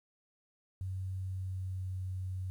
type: tone with pitch glide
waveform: sine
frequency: 94.2 to 93.28 Hz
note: F#2 to F#2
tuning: +32 to +15 cents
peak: -35 dBFS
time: 0.81-2.5 s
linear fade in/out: 0 ms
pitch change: -17 cents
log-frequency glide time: 1.15-2 s
effects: 11-bit